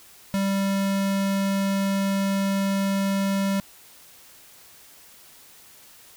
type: tone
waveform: square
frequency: 196 Hz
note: G3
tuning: in tune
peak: -22 dBFS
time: 0.34-3.6 s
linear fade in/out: 0 ms
effects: white hiss -50 dBFS RMS until 6.16 s